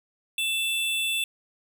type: tone pair together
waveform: square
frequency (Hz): 2659 / 3477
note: E7 / A7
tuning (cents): +14 / -21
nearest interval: perfect fourth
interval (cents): 465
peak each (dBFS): -28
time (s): 0.38-1.24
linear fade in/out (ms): 2
effects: none